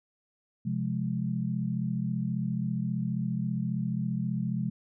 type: chord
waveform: sine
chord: F minor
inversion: second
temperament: just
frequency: 130.96 / 174.61 / 209.5 Hz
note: C3 / F3 / Ab3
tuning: +2 / 0 / +15 cents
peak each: -32 dBFS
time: 0.65-4.7 s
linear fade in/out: 10 ms
effects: none